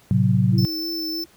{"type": "chord", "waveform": "sine", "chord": "F# diminished", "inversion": "first", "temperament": "equal", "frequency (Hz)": [110, 130.81, 185], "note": ["A2", "C3", "F#3"], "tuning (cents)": [0, 0, 0], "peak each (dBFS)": -19, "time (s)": [0.11, 0.65], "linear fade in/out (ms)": 0}
{"type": "tone with vibrato", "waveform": "sine", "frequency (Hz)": 326.8, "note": "E4", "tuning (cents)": -15, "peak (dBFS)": -28, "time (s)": [0.51, 1.26], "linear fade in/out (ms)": 50, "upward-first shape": "sine", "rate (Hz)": 3.1, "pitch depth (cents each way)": 34}
{"type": "tone", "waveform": "square", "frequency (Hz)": 5290, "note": "E8", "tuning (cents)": 5, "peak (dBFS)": -27, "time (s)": [0.58, 1.24], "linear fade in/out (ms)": 2}
{"effects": ["pink hiss -54 dBFS RMS until 1.36 s", "high-pass 60 Hz 12 dB/octave"]}